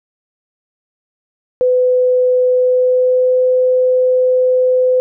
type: tone with pitch glide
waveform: sine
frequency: 503 to 507.7 Hz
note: B4 to B4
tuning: +32 to +48 cents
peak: -9 dBFS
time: 1.61-5 s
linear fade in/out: 0 ms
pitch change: +16 cents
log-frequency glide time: 2.51-3.43 s
effects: none